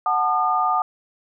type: chord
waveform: sine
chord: D# diminished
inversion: first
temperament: equal with one note detuned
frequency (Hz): 740 / 880 / 1213.3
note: F#5 / A5 / D#6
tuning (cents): 0 / 0 / -44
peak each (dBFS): -22 / -24 / -20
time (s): 0.06-0.82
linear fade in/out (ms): 2
effects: none